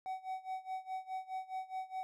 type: tone with tremolo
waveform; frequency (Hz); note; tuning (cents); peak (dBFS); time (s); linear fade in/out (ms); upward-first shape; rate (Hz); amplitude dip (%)
triangle; 754; F#5; +32; -34; 0.06-2.03; 0; sine; 4.8; 90
effects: none